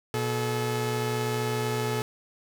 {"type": "tone pair together", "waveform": "sawtooth", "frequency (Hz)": [120.86, 430.7], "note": ["B2", "A4"], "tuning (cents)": [-37, -37], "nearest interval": "octave + minor seventh", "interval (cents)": 2200, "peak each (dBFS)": -25, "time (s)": [0.14, 2.02], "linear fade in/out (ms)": 0, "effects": []}